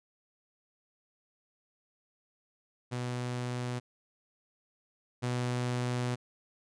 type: tone pair in turn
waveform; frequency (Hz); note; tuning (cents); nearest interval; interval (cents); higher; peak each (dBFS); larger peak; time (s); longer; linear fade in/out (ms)
sawtooth; 123.47 / 123.47; B2 / B2; 0 / 0; unison; 0; neither; -29 / -26; second; 2.91-3.8 / 5.22-6.16; second; 20
effects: resampled to 22050 Hz